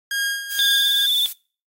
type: tone with tremolo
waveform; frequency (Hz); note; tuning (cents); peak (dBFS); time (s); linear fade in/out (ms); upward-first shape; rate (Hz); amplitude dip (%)
sawtooth; 1625; G#6; -38; -16; 0.11-1.06; 2; sine; 2.1; 70
type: noise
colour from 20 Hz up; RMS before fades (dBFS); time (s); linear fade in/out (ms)
violet; -28; 0.5-1.33; 10
type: tone with vibrato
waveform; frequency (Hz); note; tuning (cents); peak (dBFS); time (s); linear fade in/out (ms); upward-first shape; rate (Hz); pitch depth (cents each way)
sine; 3520; A7; 0; -16; 0.59-1.26; 0; triangle; 19; 54
effects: noise-tail reverb RT60 0.4 s tail -25 dB re dry + AAC 48 kbps